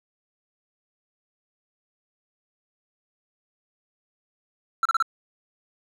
triangle tone bursts, 1344 Hz, E6, 33 cents sharp, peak -16 dBFS, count 4, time 4.83-5.025 s, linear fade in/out 2 ms, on 24 ms, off 33 ms, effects none

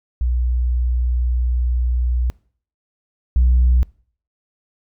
sine tone pair in turn, 61.1 / 61.81 Hz, B1 / B1, -18 / +2 cents, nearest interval unison, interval 20 cents, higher second, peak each -15 / -9 dBFS, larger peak second, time 0.21-2.3 / 3.36-3.83 s, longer first, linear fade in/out 0 ms, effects noise-tail reverb RT60 0.5 s tail -24 dB re dry + tanh soft clip ceiling -8 dBFS

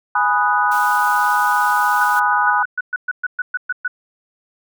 sine chord, G# minor seventh, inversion none, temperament equal, 830.6 / 987.8 / 1244.5 / 1480 Hz, G#5 / B5 / D#6 / F#6, 0 / 0 / 0 / 0 cents, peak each -19 dBFS, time 0.15-2.63 s, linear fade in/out 5 ms
white band-stop noise, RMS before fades -34 dBFS, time 0.71-2.2 s, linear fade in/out 10 ms, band 100 to 2100 Hz, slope 12 dB/octave
sine tone bursts, 1480 Hz, F#6, in tune, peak -17 dBFS, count 13, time 2.01-3.879 s, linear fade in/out 5 ms, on 33 ms, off 120 ms
effects none

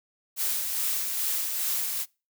blue noise with tremolo, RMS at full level -27 dBFS, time 0.36-2.06 s, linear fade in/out 50 ms, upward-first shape sine, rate 2.4 Hz, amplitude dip 35%, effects noise-tail reverb RT60 0.3 s tail -25 dB re dry

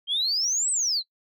sine exponential two-way sweep, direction up then down, 3136 to 8270 to 3940 Hz, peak -21 dBFS, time 0.07-1.03 s, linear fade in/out 50 ms, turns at 0.71 s, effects noise-tail reverb RT60 0.1 s tail -23 dB re dry + tanh soft clip ceiling -18 dBFS

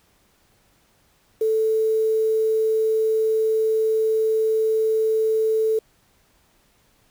sine tone with quantisation, 440 Hz, A4, in tune, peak -17 dBFS, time 1.41-5.79 s, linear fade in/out 5 ms, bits 7, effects pink hiss -61 dBFS RMS until 7.1 s

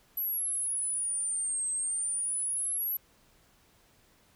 sine exponential two-way sweep, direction down then up, 11840 to 8230 to 11840 Hz, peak -29 dBFS, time 0.17-2.97 s, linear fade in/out 5 ms, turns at 1.7 s, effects pink hiss -64 dBFS RMS until 4.35 s

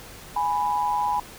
sine tone pair together, 830.6 / 988.6 Hz, G#5 / B5, 0 / +1 cents, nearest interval minor third, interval 301 cents, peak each -24 dBFS, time 0.36-1.2 s, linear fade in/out 5 ms, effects pink hiss -43 dBFS RMS until 1.38 s

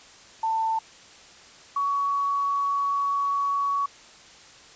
sine tone pair in turn, 892 / 1123.8 Hz, A5 / C#6, +23 / +23 cents, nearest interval major third, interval 400 cents, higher second, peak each -22 dBFS, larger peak neither, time 0.43-0.79 / 1.76-3.86 s, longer second, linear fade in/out 5 ms, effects white hiss -49 dBFS RMS until 4.75 s + resampled to 16000 Hz

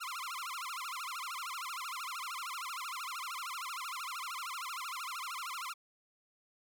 sawtooth tone with vibrato, 1190 Hz, D6, 22 cents sharp, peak -35 dBFS, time 0-5.74 s, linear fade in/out 20 ms, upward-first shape sine, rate 13 Hz, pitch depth 290 cents each way, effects none

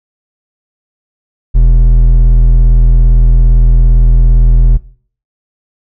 triangle tone with hard clipping, 41.2 Hz, E1, in tune, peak -4 dBFS, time 1.54-4.78 s, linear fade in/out 20 ms, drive 10 dB, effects noise-tail reverb RT60 0.5 s tail -19 dB re dry

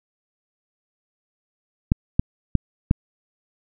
clicks, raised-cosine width 5 ms, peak -3 dBFS, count 4, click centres 1.919 / 2.195 / 2.553 / 2.911 s, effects none

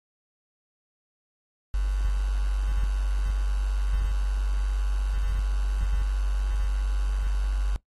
sine tone with quantisation, 48.57 Hz, G1, 15 cents flat, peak -22 dBFS, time 1.74-7.76 s, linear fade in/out 0 ms, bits 7, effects noise-tail reverb RT60 0.1 s tail -19 dB re dry + AAC 32 kbps

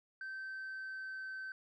sine tone with pitch glide, 1550 to 1540.2 Hz, G6 to G6, -20 to -31 cents, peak -39 dBFS, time 0.21-1.52 s, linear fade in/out 2 ms, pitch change -11 cents, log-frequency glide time 0.33-1.28 s, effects tanh soft clip ceiling -40 dBFS

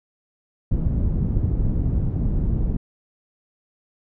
pink low-pass noise, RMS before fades -21 dBFS, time 0.71-2.77 s, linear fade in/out 5 ms, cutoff 170 Hz, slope 12 dB/octave, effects none

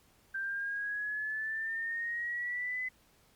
sine exponential sweep, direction up, 1568 to 2026 Hz, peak -33 dBFS, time 0.34-2.89 s, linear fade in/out 10 ms, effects pink hiss -66 dBFS RMS until 3.35 s + Opus 48 kbps

